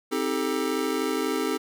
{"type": "chord", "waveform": "square", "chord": "A half-diminished seventh", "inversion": "first", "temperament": "just", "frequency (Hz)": [264, 316.8, 396, 440], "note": ["C4", "Eb4", "G4", "A4"], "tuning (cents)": [16, 31, 18, 0], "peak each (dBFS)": -31, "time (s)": [0.11, 1.58], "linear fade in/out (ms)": 20, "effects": []}